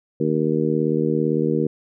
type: harmonic tone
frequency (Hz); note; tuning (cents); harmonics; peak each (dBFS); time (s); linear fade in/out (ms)
77.78; D#2; 0; 2 / 3 / 4 / 5 / 6; -24 / -24 / -24 / -24 / -24; 0.2-1.67; 5
effects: none